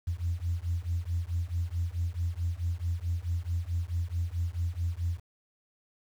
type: beating tone pair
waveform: sine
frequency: 83.7 / 88.3 Hz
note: E2 / F2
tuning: +27 / +20 cents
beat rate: 4.6 Hz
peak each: -31 dBFS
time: 0.07-5.2 s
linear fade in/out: 10 ms
effects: tanh soft clip ceiling -21 dBFS + 9-bit